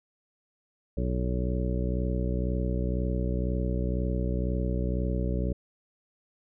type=harmonic tone; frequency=62 Hz; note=B1; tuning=7 cents sharp; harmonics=1 / 2 / 3 / 4 / 5 / 6 / 7 / 9; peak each=-28 / -33 / -33 / -39 / -38 / -41 / -38 / -39 dBFS; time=0.97-5.53 s; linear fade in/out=5 ms; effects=none